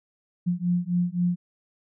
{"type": "beating tone pair", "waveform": "sine", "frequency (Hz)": [174.61, 178.41], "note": ["F3", "F3"], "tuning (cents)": [0, 37], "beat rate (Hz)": 3.8, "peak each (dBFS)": -25, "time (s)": [0.46, 1.36], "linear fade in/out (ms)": 20, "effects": []}